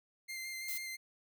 sawtooth tone with vibrato, 2093 Hz, C7, in tune, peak -37 dBFS, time 0.28-0.97 s, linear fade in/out 20 ms, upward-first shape square, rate 6 Hz, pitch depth 13 cents each way
violet noise, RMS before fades -40 dBFS, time 0.68-0.78 s, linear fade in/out 5 ms
effects none

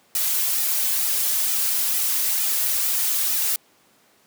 blue noise with flanger, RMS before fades -22 dBFS, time 0.15-3.56 s, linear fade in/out 2 ms, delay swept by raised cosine 1.8 to 4.5 ms, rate 2.2 Hz, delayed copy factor -0.8, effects pink hiss -58 dBFS RMS until 4.26 s + high-pass 200 Hz 12 dB/octave

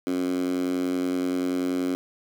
10% pulse tone with high-pass filter, 90.5 Hz, F#2, 38 cents flat, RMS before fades -26 dBFS, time 0.07-1.95 s, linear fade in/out 0 ms, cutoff 280 Hz, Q 4.9, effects none

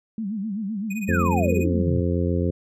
sine tone with vibrato, 207.7 Hz, G#3, in tune, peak -25 dBFS, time 0.18-1.62 s, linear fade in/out 2 ms, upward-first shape sine, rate 7.8 Hz, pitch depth 150 cents each way
square tone with tremolo, 2480 Hz, D#7, 6 cents flat, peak -31 dBFS, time 0.9-1.66 s, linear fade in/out 10 ms, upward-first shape sine, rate 17 Hz, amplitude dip 95%
sine exponential sweep, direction down, 1896 to 98 Hz, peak -23 dBFS, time 1.08-2.03 s, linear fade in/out 50 ms
harmonic tone, 87.31 Hz, F2, in tune, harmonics 1 / 2 / 3 / 4 / 5 / 6, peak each -23 / -26 / -28 / -29 / -30 / -31 dBFS, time 1.08-2.51 s, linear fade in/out 10 ms
effects resampled to 32000 Hz

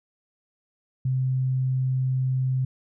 sine tone, 130 Hz, C3, 11 cents flat, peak -21 dBFS, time 1.05-2.65 s, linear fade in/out 5 ms, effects none

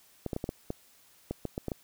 clicks, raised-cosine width 2 ms, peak -19 dBFS, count 11, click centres 0.263 / 0.332 / 0.364 / 0.441 / 0.491 / 0.704 / 1.31 / 1.453 / 1.579 / 1.683 / 1.718 s, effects white hiss -61 dBFS RMS until 1.83 s

